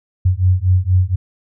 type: beating tone pair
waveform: sine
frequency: 90 / 94.2 Hz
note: F#2 / F#2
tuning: -47 / +32 cents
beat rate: 4.2 Hz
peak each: -14 dBFS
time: 0.25-1.16 s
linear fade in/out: 10 ms
effects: none